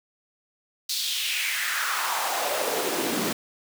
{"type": "noise with high-pass filter sweep", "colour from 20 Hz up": "pink", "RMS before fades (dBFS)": -27, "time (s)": [0.89, 3.33], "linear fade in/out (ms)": 5, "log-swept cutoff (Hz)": [4500, 220], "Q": 3.1, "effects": []}